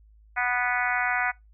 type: harmonic tone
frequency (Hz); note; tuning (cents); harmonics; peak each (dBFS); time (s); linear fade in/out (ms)
246.3; B3; -5; 3 / 4 / 5 / 6 / 7 / 8 / 9 / 10; -29 / -34 / -34 / -28 / -32 / -30 / -33 / -37; 0.36-1.32; 20
effects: noise-tail reverb RT60 0.2 s tail -23 dB re dry + added 53 Hz sine -52 dBFS peak until 1.53 s